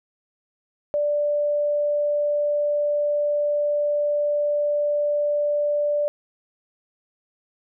sine tone, 587.3 Hz, D5, in tune, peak -19 dBFS, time 0.94-6.08 s, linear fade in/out 0 ms, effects none

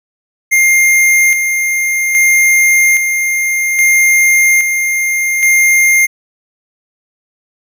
square tone with tremolo, 2114 Hz, C7, 17 cents sharp, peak -7 dBFS, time 0.51-6.07 s, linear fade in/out 20 ms, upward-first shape square, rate 0.61 Hz, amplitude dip 45%, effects none

